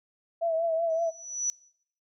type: tone with vibrato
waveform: sine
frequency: 659.3 Hz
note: E5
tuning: in tune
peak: -24 dBFS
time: 0.41-1.11 s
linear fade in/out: 20 ms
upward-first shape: triangle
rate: 5.3 Hz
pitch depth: 56 cents each way
type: tone with exponential growth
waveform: sine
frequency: 5920 Hz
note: F#8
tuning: in tune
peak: -23 dBFS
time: 0.9-1.5 s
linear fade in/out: 0 ms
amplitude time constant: 130 ms
effects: noise-tail reverb RT60 0.7 s tail -24 dB re dry